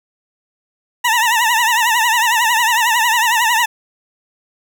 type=tone with vibrato; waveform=20% pulse; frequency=927 Hz; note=A#5; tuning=10 cents flat; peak=-7 dBFS; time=1.04-3.66 s; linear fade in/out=10 ms; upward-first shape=triangle; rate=11 Hz; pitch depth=130 cents each way; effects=none